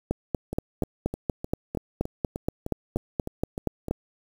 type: two click trains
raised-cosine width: 2 ms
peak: -18 / -11 dBFS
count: 12 / 17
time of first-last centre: 0.53-3.884 / 0.11-3.91 s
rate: 3.28 / 4.21 Hz
effects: 7-bit